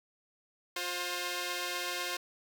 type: tone pair together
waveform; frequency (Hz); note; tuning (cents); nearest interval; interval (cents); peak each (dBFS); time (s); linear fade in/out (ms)
5% pulse; 355.4 / 529.1; F4 / C5; +30 / +19; perfect fifth; 689; -25; 0.76-2.17; 5
effects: none